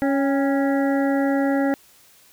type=harmonic tone with a mistuned harmonic; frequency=277.2 Hz; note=C#4; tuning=in tune; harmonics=1 / 2 / 3 / 5 / 6 / 7; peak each=-19 / -24 / -28 / -35 / -34 / -34 dBFS; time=0.02-1.74 s; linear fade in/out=0 ms; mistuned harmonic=3; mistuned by=-47 cents; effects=white hiss -53 dBFS RMS until 2.32 s